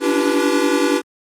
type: tone cluster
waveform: square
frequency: 284.2 / 294.9 / 338.4 / 388.4 / 489.2 Hz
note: C#4 / D4 / E4 / G4 / B4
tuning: +43 / +7 / +45 / -16 / -16 cents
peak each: -22 dBFS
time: 0-1.02 s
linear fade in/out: 50 ms
effects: low-pass 11000 Hz 12 dB/octave + Opus 24 kbps